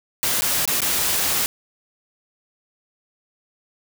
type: noise with dropouts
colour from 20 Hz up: white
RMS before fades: -21 dBFS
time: 0.23-1.46 s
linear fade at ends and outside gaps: 0 ms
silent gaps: 0.409-0.42 / 0.654-0.676 / 0.805-0.818 s
effects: none